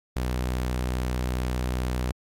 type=tone; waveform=sawtooth; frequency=62.4 Hz; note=B1; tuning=19 cents sharp; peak=-21 dBFS; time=0.16-2.12 s; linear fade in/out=5 ms; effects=MP3 64 kbps